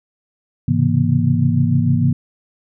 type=tone cluster; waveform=sine; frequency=104.7 / 131.4 / 137.9 / 164.9 / 237.5 Hz; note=G#2 / C3 / C#3 / E3 / A#3; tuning=+15 / +8 / -9 / +1 / +33 cents; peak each=-19 dBFS; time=0.68-2.13 s; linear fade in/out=5 ms; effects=none